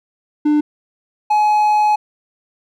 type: tone pair in turn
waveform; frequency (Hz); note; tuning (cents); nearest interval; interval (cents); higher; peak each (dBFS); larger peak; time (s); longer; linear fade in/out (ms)
triangle; 298.7 / 844.9; D4 / G#5; +29 / +30; octave + tritone; 1801; second; -9; neither; 0.45-0.61 / 1.3-1.96; second; 10
effects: none

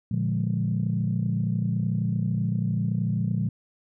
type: chord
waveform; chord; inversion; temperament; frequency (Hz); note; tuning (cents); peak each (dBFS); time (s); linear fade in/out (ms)
sine; Bb dominant seventh; none; equal; 116.54 / 146.83 / 174.61 / 207.7; Bb2 / D3 / F3 / Ab3; 0 / 0 / 0 / 0; -26 / -30 / -27 / -30; 0.11-3.49; 5
effects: tanh soft clip ceiling -14 dBFS

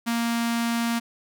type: tone with notch filter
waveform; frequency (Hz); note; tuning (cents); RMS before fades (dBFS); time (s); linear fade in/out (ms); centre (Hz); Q
sawtooth; 233.1; A#3; 0; -25; 0.06-1; 20; 480; 1.1
effects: none

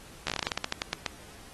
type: slowing click train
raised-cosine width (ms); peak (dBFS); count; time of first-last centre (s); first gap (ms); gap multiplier
0.2; -11; 16; 0.27-1.063; 13; 1.18
effects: pink hiss -51 dBFS RMS until 1.53 s + AAC 32 kbps

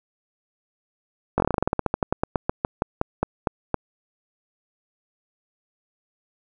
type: slowing click train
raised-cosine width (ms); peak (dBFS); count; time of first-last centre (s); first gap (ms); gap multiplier
1; -6; 25; 1.38-3.743; 20; 1.12
effects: none

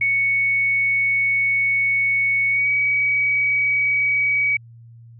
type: tone with pitch glide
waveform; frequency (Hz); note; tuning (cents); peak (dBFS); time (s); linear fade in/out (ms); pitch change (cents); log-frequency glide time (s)
sine; 2220 to 2267; C#7 to C#7; +2 to +38; -16; 0.01-4.57; 5; +36; 2.5-2.69
effects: added 116 Hz sine -41 dBFS peak until 5.19 s

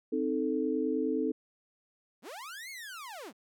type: chord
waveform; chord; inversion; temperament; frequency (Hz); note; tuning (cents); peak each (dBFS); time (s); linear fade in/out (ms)
sine; A diminished; first; equal; 261.6 / 311.1 / 440; C4 / Eb4 / A4; 0 / 0 / 0; -32; 0.12-1.32; 10
type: linear two-way sweep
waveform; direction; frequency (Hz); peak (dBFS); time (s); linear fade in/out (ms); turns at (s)
sawtooth; up then down; 158.1 to 2217 to 158.1; -38; 2.22-3.33; 50; 2.7
effects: none

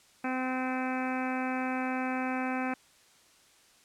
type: harmonic tone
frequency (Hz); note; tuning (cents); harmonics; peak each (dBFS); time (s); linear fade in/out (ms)
257.4; C4; -28; 1 / 2 / 3 / 4 / 5 / 6 / 7 / 8 / 9 / 10; -32 / -40 / -36 / -42 / -42 / -40 / -45 / -46 / -43 / -44; 0.24-2.74; 5
effects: white hiss -61 dBFS RMS until 3.84 s + low-pass 9000 Hz 12 dB/octave

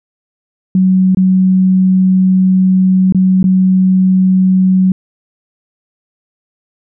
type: tone with dropouts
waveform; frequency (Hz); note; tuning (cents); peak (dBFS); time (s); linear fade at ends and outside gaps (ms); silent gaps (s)
sine; 186.9; F#3; +18; -6; 0.75-4.92; 2; 1.148-1.171 / 3.124-3.147 / 3.429-3.441
effects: none

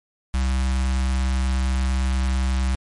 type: tone with notch filter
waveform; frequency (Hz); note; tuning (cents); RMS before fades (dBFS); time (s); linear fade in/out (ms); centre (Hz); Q
square; 64.9; C2; -13; -21; 0.34-2.75; 0; 440; 0.65
effects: MP3 48 kbps

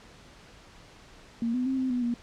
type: tone with pitch steps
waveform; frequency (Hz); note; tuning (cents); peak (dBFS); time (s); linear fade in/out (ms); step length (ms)
sine; 232 / 251.1 / 264.6 / 259.5 / 246.8 / 238.1; A#3 / B3 / C4 / C4 / B3 / A#3; -8 / +29 / +20 / -14 / -1 / +37; -25; 1.42-2.14; 2; 120
effects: pink hiss -52 dBFS RMS until 2.22 s + low-pass 6000 Hz 12 dB/octave

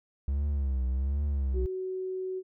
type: tone with vibrato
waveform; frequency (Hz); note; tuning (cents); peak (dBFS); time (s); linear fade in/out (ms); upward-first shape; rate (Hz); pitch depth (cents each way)
triangle; 67.8; C#2; -38; -24; 0.28-1.66; 0; triangle; 1.3; 140
type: tone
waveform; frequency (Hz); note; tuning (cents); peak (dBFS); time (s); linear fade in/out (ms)
sine; 373.8; F#4; +18; -31; 1.53-2.43; 50
effects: none

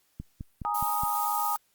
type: click train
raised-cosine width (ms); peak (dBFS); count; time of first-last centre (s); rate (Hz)
5; -24; 5; 0.2-1.035; 4.79
type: chord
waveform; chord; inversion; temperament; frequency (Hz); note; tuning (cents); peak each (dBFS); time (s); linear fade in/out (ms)
sine; Ab suspended second; none; equal; 830.6 / 932.3 / 1244.5; Ab5 / Bb5 / Eb6; 0 / 0 / 0; -30 / -32 / -30; 0.65-1.56; 0
type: noise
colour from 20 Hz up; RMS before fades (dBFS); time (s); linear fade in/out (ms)
violet; -34; 0.74-1.57; 10
effects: white hiss -69 dBFS RMS until 1.74 s + Opus 48 kbps

